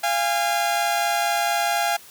sawtooth tone pair together, 692 / 816.2 Hz, F5 / G#5, -16 / -30 cents, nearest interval minor third, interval 286 cents, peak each -19 dBFS, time 0.03-1.97 s, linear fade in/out 10 ms, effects white hiss -46 dBFS RMS until 2.1 s + high-pass 80 Hz 12 dB/octave

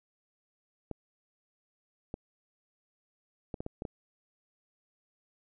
clicks, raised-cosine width 2 ms, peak -23 dBFS, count 7, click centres 0.913 / 2.141 / 3.542 / 3.605 / 3.664 / 3.821 / 3.852 s, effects none

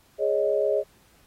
sine chord, Ab suspended fourth, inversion none, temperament equal, 415.3 / 554.4 / 622.3 Hz, Ab4 / Db5 / Eb5, 0 / 0 / 0 cents, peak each -25 dBFS, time 0.18-0.84 s, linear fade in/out 50 ms, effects pink hiss -60 dBFS RMS until 1.26 s + AAC 48 kbps

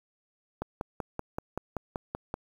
click train, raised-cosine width 1 ms, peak -18 dBFS, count 10, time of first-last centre 0.62-2.341 s, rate 5.23 Hz, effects 8-bit

